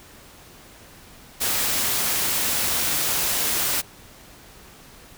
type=noise; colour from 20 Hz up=white; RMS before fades=-23 dBFS; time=1.4-3.82 s; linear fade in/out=20 ms; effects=pink hiss -47 dBFS RMS until 5.17 s

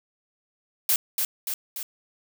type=noise with echo; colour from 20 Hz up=blue; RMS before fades=-21 dBFS; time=0.89-0.96 s; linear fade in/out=2 ms; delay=290 ms; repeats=3; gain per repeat=-4 dB; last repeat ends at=1.83 s; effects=none

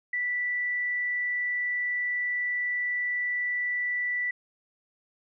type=tone; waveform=sine; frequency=1968 Hz; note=B6; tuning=7 cents flat; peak=-26 dBFS; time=0.13-4.31 s; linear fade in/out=5 ms; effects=none

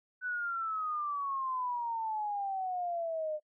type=exponential sweep; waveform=sine; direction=down; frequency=1506 to 603 Hz; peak=-32 dBFS; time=0.21-3.4 s; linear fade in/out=50 ms; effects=noise-tail reverb RT60 0.1 s tail -24 dB re dry

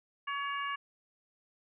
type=harmonic tone; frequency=564 Hz; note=C#5; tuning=30 cents sharp; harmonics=2 / 3 / 4 / 5; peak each=-35 / -39 / -43 / -43 dBFS; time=0.27-0.76 s; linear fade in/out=10 ms; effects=none

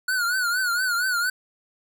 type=tone with vibrato; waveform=square; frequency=1458 Hz; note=F#6; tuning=26 cents flat; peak=-22 dBFS; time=0.08-1.3 s; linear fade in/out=5 ms; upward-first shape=triangle; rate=4.3 Hz; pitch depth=110 cents each way; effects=none

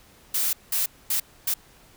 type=noise bursts at uneven times; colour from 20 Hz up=blue; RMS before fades=-24 dBFS; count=4; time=0.34-0.53 / 0.72-0.86 / 1.1-1.2 / 1.47-1.54 s; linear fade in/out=5 ms; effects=pink hiss -54 dBFS RMS until 1.96 s

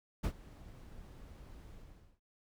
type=noise with ADSR envelope; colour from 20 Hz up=brown; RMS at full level=-31 dBFS; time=0.23-2.2 s; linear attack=16 ms; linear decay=73 ms; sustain=-21 dB; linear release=470 ms; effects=none

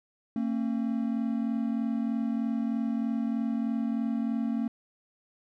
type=tone pair together; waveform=triangle; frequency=226.9 / 270.1 Hz; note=A#3 / C#4; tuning=-47 / -45 cents; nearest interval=minor third; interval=302 cents; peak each=-26 / -30 dBFS; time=0.36-4.68 s; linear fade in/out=2 ms; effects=none

